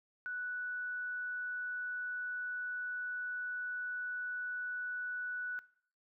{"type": "tone", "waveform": "sine", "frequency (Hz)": 1480, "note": "F#6", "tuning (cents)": 0, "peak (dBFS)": -37, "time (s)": [0.26, 5.59], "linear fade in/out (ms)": 0, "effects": ["noise-tail reverb RT60 0.6 s tail -20 dB re dry"]}